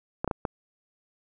clicks, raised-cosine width 1 ms, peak -13 dBFS, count 4, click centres 0.245 / 0.277 / 0.312 / 0.452 s, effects none

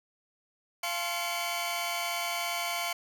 sawtooth tone cluster, 691 / 861 / 1055 / 2267 / 3046 Hz, F5 / A5 / C6 / C#7 / F#7, -19 / -38 / +14 / +38 / +50 cents, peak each -31 / -39 / -34 / -32 / -36 dBFS, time 0.83-2.93 s, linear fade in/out 5 ms, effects none

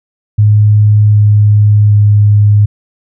sine tone with pitch steps, 105.3 / 104.57 / 103.85 Hz, G#2 / G#2 / G#2, +24 / +12 / 0 cents, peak -3 dBFS, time 0.38-2.66 s, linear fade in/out 10 ms, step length 760 ms, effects none

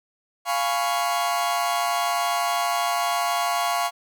40% pulse chord, C# dominant seventh, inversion first, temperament equal, 698.5 / 830.6 / 987.8 / 1108.7 Hz, E#5 / G#5 / B5 / C#6, 0 / 0 / 0 / 0 cents, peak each -24 / -29 / -30 / -26 dBFS, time 0.45-3.91 s, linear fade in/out 50 ms, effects none

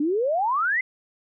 sine exponential sweep, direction up, 280.7 to 2099 Hz, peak -20 dBFS, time 0-0.81 s, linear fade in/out 5 ms, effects none

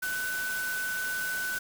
sine tone in noise, 1500 Hz, F#6, 23 cents sharp, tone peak -30 dBFS, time 0.02-1.59 s, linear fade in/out 10 ms, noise white, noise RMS -38 dBFS, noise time 0.02-1.59 s, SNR +5 dB, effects none

